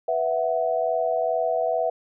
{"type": "chord", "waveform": "sine", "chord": "B suspended fourth", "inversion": "none", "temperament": "just", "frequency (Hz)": [493.9, 658.5, 740.8], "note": ["B4", "E5", "F#5"], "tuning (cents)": [0, -2, 2], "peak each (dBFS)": [-27, -23, -27], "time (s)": [0.08, 1.9], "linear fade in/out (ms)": 5, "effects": []}